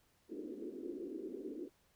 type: band-pass noise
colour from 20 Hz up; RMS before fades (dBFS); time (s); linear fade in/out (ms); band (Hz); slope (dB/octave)
white; -45; 0.28-1.7; 50; 250 to 410; 48
effects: pink hiss -73 dBFS RMS until 1.95 s